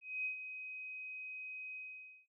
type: tone with ADSR envelope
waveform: sine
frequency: 2520 Hz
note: D#7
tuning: 21 cents sharp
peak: -34 dBFS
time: 0.01-2.27 s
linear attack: 240 ms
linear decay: 110 ms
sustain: -9 dB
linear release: 510 ms
effects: noise-tail reverb RT60 0.1 s tail -19 dB re dry